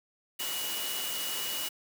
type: tone in noise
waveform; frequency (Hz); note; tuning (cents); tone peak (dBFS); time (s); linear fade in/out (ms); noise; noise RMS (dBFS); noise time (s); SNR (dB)
sine; 2922; F#7; -22; -37; 0.39-1.69; 10; white; -35; 0.39-1.69; -5
effects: high-pass 200 Hz 12 dB/octave